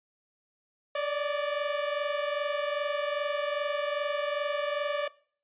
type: tone pair together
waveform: sawtooth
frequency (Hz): 575.5 / 598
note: D5 / D5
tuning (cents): -35 / +31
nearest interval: minor second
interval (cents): 66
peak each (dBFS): -26 / -29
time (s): 0.95-5.08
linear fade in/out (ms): 5
effects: noise-tail reverb RT60 0.5 s tail -21 dB re dry + resampled to 8000 Hz